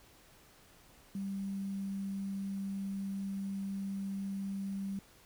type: tone with quantisation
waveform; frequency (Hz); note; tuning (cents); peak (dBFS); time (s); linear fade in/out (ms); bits
sine; 196; G3; 0; -35; 1.15-4.99; 2; 10
effects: pink hiss -61 dBFS RMS until 5.25 s